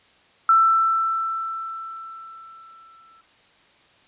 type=tone with exponential decay; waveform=sine; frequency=1332 Hz; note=E6; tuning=18 cents sharp; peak=-11 dBFS; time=0.49-3.21 s; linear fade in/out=2 ms; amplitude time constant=590 ms; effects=white hiss -56 dBFS RMS until 4.07 s + resampled to 8000 Hz